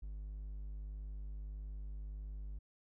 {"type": "tone", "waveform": "triangle", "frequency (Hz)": 50.8, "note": "G#1", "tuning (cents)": -38, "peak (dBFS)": -40, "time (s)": [0.02, 2.59], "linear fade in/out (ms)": 10, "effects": []}